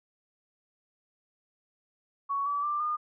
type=tone with pitch steps; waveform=sine; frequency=1117 / 1149.1 / 1182.1 / 1216 Hz; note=C#6 / D6 / D6 / D#6; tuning=+13 / -38 / +11 / -40 cents; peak=-27 dBFS; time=2.29-2.97 s; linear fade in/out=20 ms; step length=170 ms; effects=none